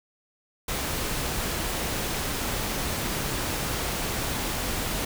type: noise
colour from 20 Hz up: pink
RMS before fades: -29 dBFS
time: 0.68-5.05 s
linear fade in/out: 5 ms
effects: none